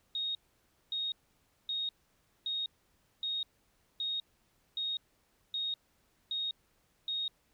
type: tone bursts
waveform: sine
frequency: 3733 Hz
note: A#7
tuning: 2 cents sharp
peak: -32 dBFS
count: 10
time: 0.15-7.28 s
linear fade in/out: 2 ms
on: 200 ms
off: 570 ms
effects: pink hiss -72 dBFS RMS until 7.53 s